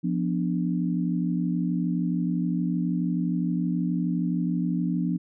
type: chord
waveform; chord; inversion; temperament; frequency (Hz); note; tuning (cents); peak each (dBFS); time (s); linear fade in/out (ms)
sine; B diminished; second; equal; 174.61 / 246.9 / 293.7; F3 / B3 / D4; 0 / 0 / 0; -25 / -29 / -30; 0.03-5.18; 20
effects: none